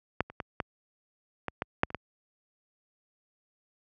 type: clicks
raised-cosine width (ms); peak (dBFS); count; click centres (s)
0.5; -10 / -28 / -18 / -14 / -16 / -14 / -6 / -27 / -17; 9; 0.206 / 0.3 / 0.402 / 0.602 / 1.483 / 1.621 / 1.834 / 1.904 / 1.947
effects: high-pass 60 Hz 12 dB/octave